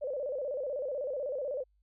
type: tone with vibrato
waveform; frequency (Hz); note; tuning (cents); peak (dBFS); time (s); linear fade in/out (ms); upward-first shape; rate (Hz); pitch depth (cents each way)
sine; 547; C#5; -23; -32; 0.01-1.64; 20; square; 16; 120
effects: added 50 Hz sine -67 dBFS peak until 1.82 s